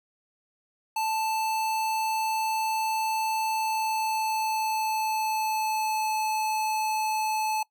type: tone with pitch glide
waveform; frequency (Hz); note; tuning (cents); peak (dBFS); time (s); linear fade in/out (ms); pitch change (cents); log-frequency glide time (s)
square; 880 to 866.9; A5 to A5; 0 to -26; -26; 0.96-7.63; 5; -26; 3.49-6.13
effects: noise-tail reverb RT60 0.1 s tail -22 dB re dry